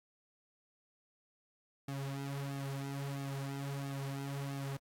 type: tone with flanger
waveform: sawtooth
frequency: 138.6 Hz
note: C#3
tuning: in tune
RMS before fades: -40 dBFS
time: 1.88-4.77 s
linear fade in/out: 5 ms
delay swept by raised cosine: 2 to 5.5 ms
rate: 1.5 Hz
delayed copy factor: -0.9
effects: AAC 64 kbps